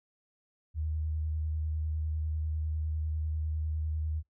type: tone with vibrato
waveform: sine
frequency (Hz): 77.78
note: D#2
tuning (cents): 0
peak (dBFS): -30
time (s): 0.74-4.23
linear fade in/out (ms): 50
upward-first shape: square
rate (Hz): 10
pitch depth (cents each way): 14
effects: noise-tail reverb RT60 0.1 s tail -19 dB re dry